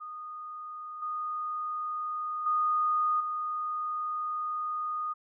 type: tone with level steps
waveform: sine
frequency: 1233 Hz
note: D#6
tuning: 16 cents flat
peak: -38 / -31 / -24 / -30 dBFS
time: 0-5.14 s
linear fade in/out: 20 ms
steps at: 1.02 / 2.46 / 3.2 s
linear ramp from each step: 5 ms
effects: none